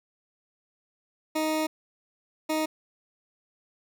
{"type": "tone bursts at uneven times", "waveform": "20% pulse", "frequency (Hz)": 312.3, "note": "D#4", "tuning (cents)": 7, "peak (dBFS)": -20, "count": 2, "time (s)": [[1.35, 1.67], [2.49, 2.66]], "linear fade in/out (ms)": 10, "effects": []}